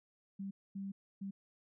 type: tone bursts at uneven times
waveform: sine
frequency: 196 Hz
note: G3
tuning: in tune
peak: -39 dBFS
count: 3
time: 0.39-0.51 / 0.75-0.92 / 1.21-1.31 s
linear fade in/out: 10 ms
effects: none